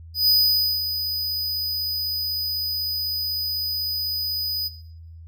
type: tone with ADSR envelope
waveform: square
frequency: 4978 Hz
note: D#8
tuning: in tune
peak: -14 dBFS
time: 0.14-4.69 s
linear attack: 140 ms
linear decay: 530 ms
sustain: -10 dB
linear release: 22 ms
effects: noise-tail reverb RT60 0.8 s tail -17 dB re dry + added 82 Hz sine -39 dBFS peak until 5.27 s